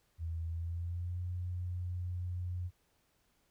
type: tone with pitch glide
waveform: sine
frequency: 82.41 to 89.35 Hz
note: E2 to F2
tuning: 0 to +40 cents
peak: -35 dBFS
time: 0.18-2.71 s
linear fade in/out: 50 ms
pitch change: +140 cents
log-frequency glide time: 0.46-1.21 s
effects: pink hiss -74 dBFS RMS until 3.5 s